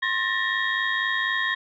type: tone cluster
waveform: sine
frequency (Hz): 1060 / 1782 / 1886 / 3272 / 3749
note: C6 / A6 / A#6 / G#7 / A#7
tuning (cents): +22 / +22 / +20 / -26 / +9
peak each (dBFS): -30 / -26 / -26 / -33 / -33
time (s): 0.02-1.55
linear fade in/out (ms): 10
effects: tanh soft clip ceiling -11 dBFS